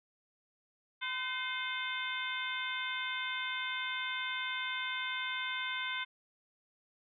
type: harmonic tone with a mistuned harmonic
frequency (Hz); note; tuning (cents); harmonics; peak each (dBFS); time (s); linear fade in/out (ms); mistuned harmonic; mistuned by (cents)
510; C5; -44; 2 / 3 / 4 / 5 / 6 / 7; -42 / -40 / -39 / -46 / -45 / -41; 1.01-6.05; 20; 4; +59
effects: none